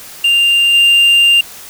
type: tone with level steps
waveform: triangle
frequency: 2793 Hz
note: F7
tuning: 1 cent flat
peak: -6 / -4 dBFS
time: 0.24-1.41 s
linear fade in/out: 5 ms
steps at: 0.73 s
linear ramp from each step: 20 ms
effects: white hiss -33 dBFS RMS until 1.69 s